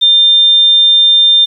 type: tone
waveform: sine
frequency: 3600 Hz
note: A7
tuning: 39 cents sharp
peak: -4 dBFS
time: 0.01-1.46 s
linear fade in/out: 20 ms
effects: 7-bit